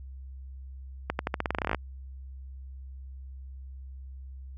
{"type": "accelerating click train", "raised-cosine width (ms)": 0.5, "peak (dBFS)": -12, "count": 16, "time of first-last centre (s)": [1.1, 1.747], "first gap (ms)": 91, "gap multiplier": 0.88, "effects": ["added 66 Hz sine -40 dBFS peak until 4.57 s"]}